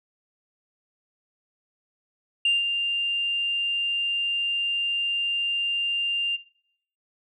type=tone with ADSR envelope; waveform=sine; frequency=2794 Hz; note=F7; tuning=in tune; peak=-16 dBFS; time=2.45-6.37 s; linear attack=4 ms; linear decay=170 ms; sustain=-7 dB; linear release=20 ms; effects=noise-tail reverb RT60 0.7 s tail -19 dB re dry + tanh soft clip ceiling -15 dBFS